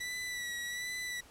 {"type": "tone with vibrato", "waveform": "sawtooth", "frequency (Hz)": 1959, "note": "B6", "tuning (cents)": -15, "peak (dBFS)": -33, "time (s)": [0, 1.21], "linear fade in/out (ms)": 10, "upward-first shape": "sine", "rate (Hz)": 1.3, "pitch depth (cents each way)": 35, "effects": ["pink hiss -58 dBFS RMS until 1.3 s", "low-pass 12000 Hz 12 dB/octave"]}